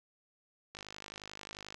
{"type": "click train", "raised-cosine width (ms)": 0.2, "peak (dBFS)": -27, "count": 52, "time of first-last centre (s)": [0.75, 1.744], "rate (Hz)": 51.3, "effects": []}